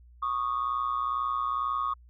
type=tone pair together; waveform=sine; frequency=1108.7 / 1230.8 Hz; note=C#6 / D#6; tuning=0 / -19 cents; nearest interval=major second; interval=181 cents; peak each=-28 / -29 dBFS; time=0.22-1.94 s; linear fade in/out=10 ms; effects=tanh soft clip ceiling -21 dBFS + added 60 Hz sine -51 dBFS peak until 2.09 s